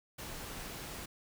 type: noise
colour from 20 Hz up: pink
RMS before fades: -44 dBFS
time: 0.18-1.06 s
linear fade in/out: 10 ms
effects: none